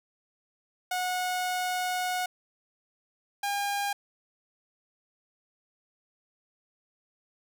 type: tone pair in turn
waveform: sawtooth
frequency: 730 / 807.4 Hz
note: F#5 / G#5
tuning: -24 / -49 cents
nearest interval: major second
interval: 175 cents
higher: second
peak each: -24 / -24 dBFS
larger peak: neither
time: 0.91-2.26 / 3.43-3.93 s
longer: first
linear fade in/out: 5 ms
effects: none